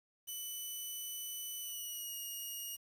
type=tone with pitch glide; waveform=5% pulse; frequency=2988 to 2873 Hz; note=F#7 to F7; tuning=+16 to +48 cents; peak=-33 dBFS; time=0.27-2.77 s; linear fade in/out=20 ms; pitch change=-68 cents; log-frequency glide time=1.6-2.15 s; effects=10-bit